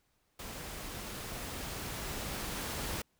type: noise with level ramp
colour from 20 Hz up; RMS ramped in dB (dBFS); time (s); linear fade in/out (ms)
pink; -44 to -37; 0.39-3.02; 5
effects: pink hiss -75 dBFS RMS until 3.19 s